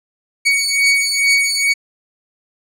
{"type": "beating tone pair", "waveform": "sawtooth", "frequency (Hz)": [2239, 2241.3], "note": ["C#7", "C#7"], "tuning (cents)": [17, 19], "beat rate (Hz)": 2.3, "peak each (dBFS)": -12, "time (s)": [0.45, 1.74], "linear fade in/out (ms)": 20, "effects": ["low-pass 11000 Hz 12 dB/octave"]}